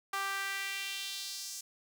sawtooth tone with high-pass filter sweep, 392.4 Hz, G4, 2 cents sharp, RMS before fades -38 dBFS, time 0.13-1.61 s, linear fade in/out 5 ms, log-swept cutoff 1100 to 6400 Hz, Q 2.1, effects none

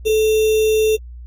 sine tone with sample-and-hold, 435.2 Hz, A4, 19 cents flat, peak -12 dBFS, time 0.05-0.97 s, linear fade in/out 20 ms, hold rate 3150 Hz, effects added 60 Hz sine -32 dBFS peak until 1.26 s + AAC 64 kbps

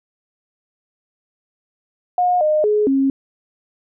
sine tone with pitch steps, 719 / 612 / 421.1 / 270.9 Hz, F#5 / D#5 / G#4 / C#4, -50 / -29 / +24 / -40 cents, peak -13 dBFS, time 2.18-3.1 s, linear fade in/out 2 ms, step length 230 ms, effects none

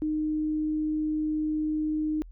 sine tone, 307.6 Hz, D#4, 20 cents flat, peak -25 dBFS, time 0.02-2.22 s, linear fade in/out 0 ms, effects added 42 Hz sine -43 dBFS peak until 2.31 s

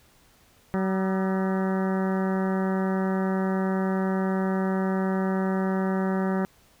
harmonic tone with a mistuned harmonic, 189.9 Hz, F#3, 45 cents sharp, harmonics 1 / 2 / 3 / 4 / 5 / 6 / 7 / 8 / 9 / 10, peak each -24 / -30 / -34 / -36 / -38 / -40 / -41 / -42 / -43 / -44 dBFS, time 0.74-6.45 s, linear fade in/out 0 ms, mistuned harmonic 6, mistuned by +89 cents, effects pink hiss -59 dBFS RMS until 6.8 s

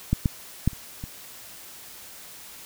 clicks, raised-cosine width 5 ms, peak -8 / -8 / -7 / -29 / -21 dBFS, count 5, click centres 0.13 / 0.258 / 0.676 / 0.732 / 1.039 s, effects white hiss -44 dBFS RMS until 2.65 s

